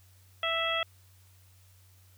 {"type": "harmonic tone", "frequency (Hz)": 659.3, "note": "E5", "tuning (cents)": 0, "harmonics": [1, 2, 3, 4, 5], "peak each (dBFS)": [-34, -33, -35, -35, -32], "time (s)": [0.43, 0.83], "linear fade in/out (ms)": 2, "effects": ["added 93 Hz sine -57 dBFS peak until 2.17 s", "white hiss -64 dBFS RMS until 2.17 s"]}